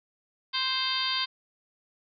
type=harmonic tone; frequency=523.3 Hz; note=C5; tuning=in tune; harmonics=2 / 3 / 4 / 5 / 6 / 7 / 8 / 9; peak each=-34 / -37 / -37 / -38 / -33 / -32 / -37 / -32 dBFS; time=0.53-1.26 s; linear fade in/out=20 ms; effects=none